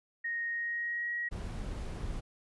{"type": "tone with pitch glide", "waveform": "sine", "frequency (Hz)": [1864.7, 1901.7], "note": ["A#6", "A#6"], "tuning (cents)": [0, 34], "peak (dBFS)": -32, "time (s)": [0.24, 1.29], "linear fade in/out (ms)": 10, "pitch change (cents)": 34, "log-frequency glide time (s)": [0.5, 1.12]}
{"type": "noise", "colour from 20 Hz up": "brown", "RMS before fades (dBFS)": -38, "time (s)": [1.31, 2.21], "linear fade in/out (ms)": 20}
{"effects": ["resampled to 24000 Hz"]}